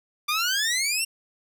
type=exponential sweep; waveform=15% pulse; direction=up; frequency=1174.7 to 2794 Hz; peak=-16 dBFS; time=0.28-1.05 s; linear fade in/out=10 ms; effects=none